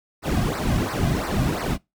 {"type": "noise with flanger", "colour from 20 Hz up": "brown", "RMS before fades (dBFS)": -23, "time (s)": [0.22, 1.78], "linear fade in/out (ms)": 50, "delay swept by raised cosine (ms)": [0.29, 2.29], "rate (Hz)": 2.9, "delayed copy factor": -0.95, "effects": ["noise-tail reverb RT60 0.2 s tail -23 dB re dry"]}